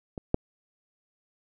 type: clicks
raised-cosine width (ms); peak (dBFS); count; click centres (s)
2; -22 / -8; 2; 0.178 / 0.344
effects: none

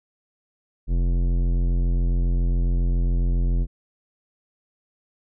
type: tone with tanh clipping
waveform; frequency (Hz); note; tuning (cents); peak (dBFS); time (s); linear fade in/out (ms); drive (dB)
sine; 43.65; F1; 0; -20; 0.87-3.67; 50; 15
effects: none

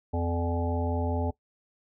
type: harmonic tone with a mistuned harmonic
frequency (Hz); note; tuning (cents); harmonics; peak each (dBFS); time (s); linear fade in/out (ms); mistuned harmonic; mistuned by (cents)
84.9; F2; -48; 1 / 3 / 5 / 7 / 9 / 10; -28 / -33 / -35 / -36 / -38 / -38; 0.13-1.31; 10; 5; +31
effects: noise-tail reverb RT60 0.1 s tail -19 dB re dry

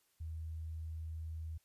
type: tone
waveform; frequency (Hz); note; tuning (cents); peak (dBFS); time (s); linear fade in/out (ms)
sine; 80.1; E2; -49; -40; 0.2-1.58; 10
effects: white hiss -75 dBFS RMS until 1.64 s + resampled to 32000 Hz

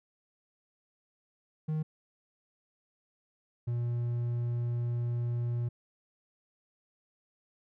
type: tone pair in turn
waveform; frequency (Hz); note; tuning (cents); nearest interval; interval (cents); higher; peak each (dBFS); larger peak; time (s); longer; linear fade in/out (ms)
triangle; 155.56 / 119.59; D#3 / A#2; 0 / +45; perfect fourth; 455; first; -27; neither; 1.68-1.83 / 3.67-5.69; second; 10
effects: none

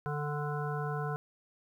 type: harmonic tone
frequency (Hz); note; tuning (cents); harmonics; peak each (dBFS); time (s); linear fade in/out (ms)
147.4; D3; +7; 1 / 3 / 5 / 7 / 9 / 10; -34 / -39 / -41 / -42 / -44 / -44; 0.06-1.16; 0
effects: 11-bit

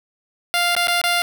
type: tone with dropouts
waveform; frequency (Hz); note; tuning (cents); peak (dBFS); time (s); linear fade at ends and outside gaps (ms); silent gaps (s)
10% pulse; 698.5; F5; 0; -8; 0.54-1.22; 0; 0.751-0.765 / 0.872-0.882 / 1.015-1.039
effects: none

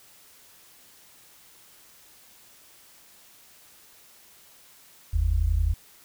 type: tone pair together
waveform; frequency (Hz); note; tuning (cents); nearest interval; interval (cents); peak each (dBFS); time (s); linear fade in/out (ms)
sine; 47.76 / 79; G1 / D#2; -44 / +27; major sixth; 871; -23; 5.13-5.74; 10
effects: white hiss -54 dBFS RMS until 6.04 s

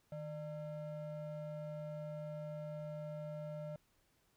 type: ring-modulated tone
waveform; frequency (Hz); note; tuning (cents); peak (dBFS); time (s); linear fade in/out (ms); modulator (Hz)
triangle; 377.1; F#4; +33; -37; 0.12-3.76; 2; 222
effects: pink hiss -75 dBFS RMS until 4.36 s

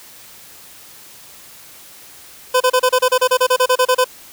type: tone bursts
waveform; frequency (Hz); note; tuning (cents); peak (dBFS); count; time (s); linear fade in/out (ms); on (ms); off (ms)
25% pulse; 507; B4; +45; -7; 16; 2.54-4.045; 10; 65; 31
effects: white hiss -41 dBFS RMS until 4.32 s

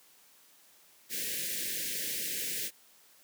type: band-stop noise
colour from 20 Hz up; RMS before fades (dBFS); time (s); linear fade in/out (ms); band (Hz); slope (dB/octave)
white; -35; 1.09-2.71; 50; 560 to 1600; 96
effects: white hiss -61 dBFS RMS until 3.23 s + high-pass 150 Hz 12 dB/octave

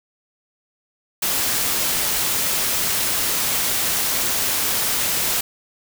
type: noise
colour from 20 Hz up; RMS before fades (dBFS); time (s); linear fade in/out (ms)
white; -21; 1.22-5.41; 5
effects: none

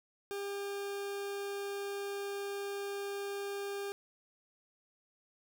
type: tone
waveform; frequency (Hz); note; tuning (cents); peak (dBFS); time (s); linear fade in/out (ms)
40% pulse; 400.7; G4; +38; -36; 0.31-3.92; 0
effects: none

